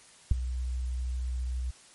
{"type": "tone with ADSR envelope", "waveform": "sine", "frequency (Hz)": 62.6, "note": "B1", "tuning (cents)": 24, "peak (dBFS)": -14, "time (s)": [0.31, 1.71], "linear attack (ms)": 4, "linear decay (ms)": 14, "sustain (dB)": -15, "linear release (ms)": 9, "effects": ["white hiss -55 dBFS RMS until 1.94 s", "MP3 48 kbps"]}